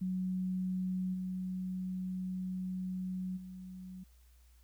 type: tone with level steps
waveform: sine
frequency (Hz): 185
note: F#3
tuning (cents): 0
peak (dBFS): -32 / -35 / -44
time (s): 0.01-4.04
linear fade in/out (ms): 10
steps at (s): 1.13 / 3.36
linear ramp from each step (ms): 20
effects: added 60 Hz sine -59 dBFS peak until 4.63 s + white hiss -71 dBFS RMS until 4.63 s